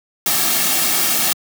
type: noise with comb filter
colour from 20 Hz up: white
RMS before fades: -17 dBFS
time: 0.26-1.33 s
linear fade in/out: 2 ms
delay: 2 ms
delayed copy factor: -0.55
effects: high-pass 150 Hz 12 dB/octave